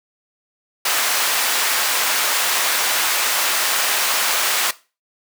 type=high-pass noise; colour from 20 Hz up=pink; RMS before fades=-19 dBFS; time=0.85-4.71 s; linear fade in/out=5 ms; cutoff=980 Hz; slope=12 dB/octave; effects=noise-tail reverb RT60 0.3 s tail -18 dB re dry